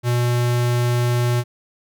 square tone, 121.3 Hz, B2, 31 cents flat, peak -17 dBFS, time 0.03-1.44 s, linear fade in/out 50 ms, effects none

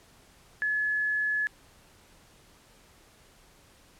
sine tone, 1708 Hz, G#6, 48 cents sharp, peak -25 dBFS, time 0.62-1.47 s, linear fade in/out 0 ms, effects pink hiss -58 dBFS RMS until 3.99 s + low-pass 12000 Hz 12 dB/octave

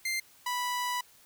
sawtooth tone pair in turn, 2093 / 985.9 Hz, C7 / B5, 0 / -3 cents, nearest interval octave + minor second, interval 1303 cents, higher first, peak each -26 dBFS, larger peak neither, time 0.05-0.2 / 0.46-1.01 s, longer second, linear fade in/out 5 ms, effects white hiss -59 dBFS RMS until 1.25 s

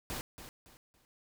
pink noise with echo, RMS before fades -39 dBFS, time 0.1-0.21 s, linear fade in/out 0 ms, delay 280 ms, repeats 3, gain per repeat -10 dB, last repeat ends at 1.05 s, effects none

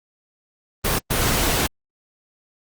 pink noise bursts at uneven times, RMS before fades -20 dBFS, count 2, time 0.84-0.99 / 1.1-1.67 s, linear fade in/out 10 ms, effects Opus 24 kbps

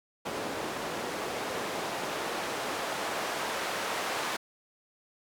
white noise with band-pass filter sweep, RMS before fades -34 dBFS, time 0.25-4.37 s, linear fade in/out 10 ms, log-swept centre 400 to 820 Hz, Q 0.75, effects none

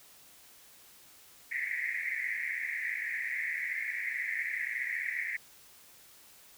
white band-pass noise, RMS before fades -35 dBFS, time 1.51-5.37 s, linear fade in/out 10 ms, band 1800 to 2200 Hz, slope 96 dB/octave, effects white hiss -57 dBFS RMS until 6.57 s

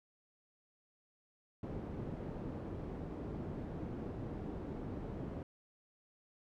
white low-pass noise, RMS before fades -43 dBFS, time 1.63-5.43 s, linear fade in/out 2 ms, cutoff 320 Hz, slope 12 dB/octave, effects none

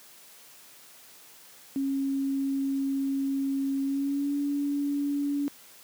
sine tone with pitch glide, 273.2 to 285.3 Hz, C#4 to C#4, -25 to +50 cents, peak -25 dBFS, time 1.76-5.48 s, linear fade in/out 0 ms, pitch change +75 cents, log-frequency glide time 3.82-4.33 s, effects white hiss -52 dBFS RMS until 5.83 s + high-pass 150 Hz 12 dB/octave

